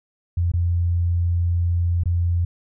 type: tone with dropouts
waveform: sine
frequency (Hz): 86.5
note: F2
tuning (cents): -16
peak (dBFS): -17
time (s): 0.37-2.45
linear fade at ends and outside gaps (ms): 5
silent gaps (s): 0.518-0.536 / 2.036-2.056
effects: none